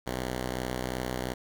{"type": "tone pair together", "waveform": "5% pulse", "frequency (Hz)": [62.77, 133], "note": ["B1", "C3"], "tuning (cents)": [29, 29], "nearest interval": "octave + minor second", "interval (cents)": 1300, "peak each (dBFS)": [-20, -31], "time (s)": [0.06, 1.34], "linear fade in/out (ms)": 10, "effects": []}